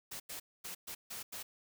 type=noise bursts at uneven times; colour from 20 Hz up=white; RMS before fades=-44 dBFS; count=6; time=0.11-0.2 / 0.29-0.4 / 0.64-0.75 / 0.87-0.95 / 1.1-1.23 / 1.32-1.43 s; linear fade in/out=10 ms; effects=none